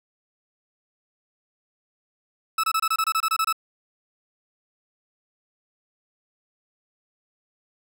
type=tone bursts; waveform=40% pulse; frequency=1306 Hz; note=E6; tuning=17 cents flat; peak=-19 dBFS; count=12; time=2.58-3.527 s; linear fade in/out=5 ms; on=56 ms; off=25 ms; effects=none